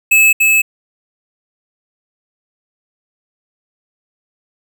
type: tone with echo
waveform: square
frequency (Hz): 2600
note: E7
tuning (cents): -24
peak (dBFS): -7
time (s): 0.11-0.33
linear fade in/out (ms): 10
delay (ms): 290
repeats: 1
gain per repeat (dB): -2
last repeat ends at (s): 0.62
effects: none